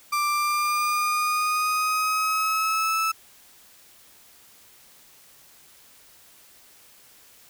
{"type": "tone with pitch glide", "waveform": "35% pulse", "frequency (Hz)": [1180, 1309.3], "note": ["D6", "E6"], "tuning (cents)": [8, -12], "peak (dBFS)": -20, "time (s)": [0.12, 3.12], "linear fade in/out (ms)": 10, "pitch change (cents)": 180, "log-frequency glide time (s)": [0.29, 2.98], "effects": ["white hiss -53 dBFS RMS until 7.49 s"]}